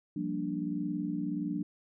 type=chord; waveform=sine; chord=G minor seventh; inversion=third; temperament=equal; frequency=174.61 / 196 / 233.1 / 293.7 Hz; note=F3 / G3 / Bb3 / D4; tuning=0 / 0 / 0 / 0 cents; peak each=-37 / -38 / -39 / -34 dBFS; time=0.16-1.63 s; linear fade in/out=5 ms; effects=none